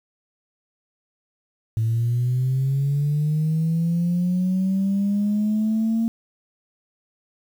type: linear sweep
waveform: sine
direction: up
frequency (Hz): 110.2 to 228.8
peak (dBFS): -17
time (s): 1.77-6.08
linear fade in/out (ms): 0
effects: tanh soft clip ceiling -15 dBFS + 8-bit